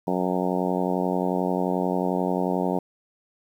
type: harmonic tone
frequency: 91.3 Hz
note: F#2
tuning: 23 cents flat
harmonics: 2 / 3 / 4 / 5 / 6 / 7 / 8 / 9 / 10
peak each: -27 / -29 / -30 / -31 / -32 / -32 / -33 / -34 / -34 dBFS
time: 0.07-2.79 s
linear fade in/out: 5 ms
effects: 9-bit